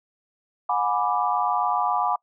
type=chord; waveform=sine; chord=G# half-diminished seventh; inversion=third; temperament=equal with one note detuned; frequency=723.1 / 830.6 / 987.8 / 1174.7 Hz; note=F#5 / G#5 / B5 / D6; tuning=-40 / 0 / 0 / 0 cents; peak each=-26 dBFS; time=0.69-2.16 s; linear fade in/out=5 ms; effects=noise-tail reverb RT60 0.1 s tail -26 dB re dry